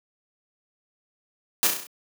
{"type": "noise with echo", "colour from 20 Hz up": "white", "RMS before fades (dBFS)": -20, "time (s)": [1.63, 1.67], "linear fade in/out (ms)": 0, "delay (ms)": 33, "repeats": 6, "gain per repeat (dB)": -4, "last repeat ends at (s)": 1.868, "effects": ["high-pass 200 Hz 12 dB/octave"]}